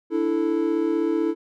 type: chord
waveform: triangle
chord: D suspended second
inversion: none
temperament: equal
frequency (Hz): 293.7 / 329.6 / 440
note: D4 / E4 / A4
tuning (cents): 0 / 0 / 0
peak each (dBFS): -25 / -20 / -24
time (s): 0.1-1.35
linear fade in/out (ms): 50
effects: none